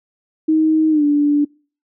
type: tone with pitch glide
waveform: sine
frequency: 314.5 to 291.7 Hz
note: D#4 to D4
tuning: +19 to -12 cents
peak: -11 dBFS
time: 0.48-1.45 s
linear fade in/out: 10 ms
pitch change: -131 cents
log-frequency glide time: 0.9-1.04 s
effects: noise-tail reverb RT60 0.4 s tail -26 dB re dry